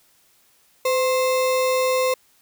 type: tone with sample-and-hold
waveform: sine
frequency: 512 Hz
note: C5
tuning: 38 cents flat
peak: -17 dBFS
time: 0.85-2.14 s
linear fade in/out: 5 ms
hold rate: 1575 Hz
effects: white hiss -59 dBFS RMS until 2.41 s